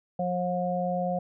harmonic tone, 179.1 Hz, F3, 44 cents sharp, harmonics 1 / 3 / 4, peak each -30 / -30 / -30 dBFS, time 0.19-1.19 s, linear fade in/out 5 ms, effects none

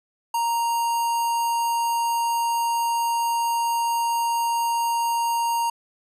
square tone with notch filter, 932.3 Hz, A#5, in tune, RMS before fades -23 dBFS, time 0.34-5.7 s, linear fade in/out 5 ms, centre 3600 Hz, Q 1.2, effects resampled to 32000 Hz

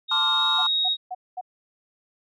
sine tone with pitch glide, 3729 to 3770 Hz, A#7 to A#7, 0 to +19 cents, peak -20 dBFS, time 0.08-0.97 s, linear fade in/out 50 ms, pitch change +19 cents, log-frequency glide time 0.35-0.42 s
triangle chord, D minor seventh, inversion second, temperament equal, 880 / 1046.5 / 1174.7 / 1396.9 Hz, A5 / C6 / D6 / F6, 0 / 0 / 0 / 0 cents, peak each -28 dBFS, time 0.11-0.67 s, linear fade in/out 5 ms
sine tone bursts, 736 Hz, F#5, 9 cents flat, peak -28 dBFS, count 4, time 0.58-1.412 s, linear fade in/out 10 ms, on 43 ms, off 220 ms
effects none

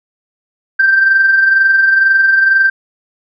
sine tone with amplitude modulation, 1568 Hz, G6, in tune, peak -4 dBFS, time 0.79-2.7 s, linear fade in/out 10 ms, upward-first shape sine, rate 22.1 Hz, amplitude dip 45%, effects tanh soft clip ceiling -1 dBFS

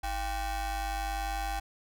45% pulse ring-modulated tone, 370.7 Hz, F#4, 3 cents sharp, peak -28 dBFS, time 0.03-1.6 s, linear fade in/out 10 ms, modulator 421 Hz, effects none

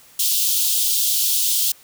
white high-pass noise, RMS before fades -19 dBFS, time 0.19-1.72 s, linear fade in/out 5 ms, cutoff 3000 Hz, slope 48 dB/octave, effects white hiss -49 dBFS RMS until 1.83 s

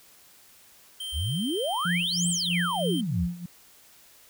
square tone, 3136 Hz, G7, in tune, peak -33 dBFS, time 1-3.01 s, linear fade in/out 5 ms
sine exponential two-way sweep, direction up then down, 59 to 8870 to 59 Hz, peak -26 dBFS, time 1.12-3.28 s, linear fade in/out 50 ms, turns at 2.29 s
sine tone with tremolo, 174.61 Hz, F3, in tune, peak -24 dBFS, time 1.85-3.46 s, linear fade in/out 5 ms, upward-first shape sine, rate 3.1 Hz, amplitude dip 85%
effects white hiss -55 dBFS RMS until 4.29 s

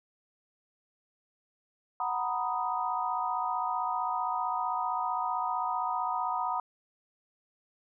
sine chord, B major seventh, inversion second, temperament equal, 740 / 932.3 / 987.8 / 1244.5 Hz, F#5 / A#5 / B5 / D#6, 0 / 0 / 0 / 0 cents, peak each -34 dBFS, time 2-6.6 s, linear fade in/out 2 ms, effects none

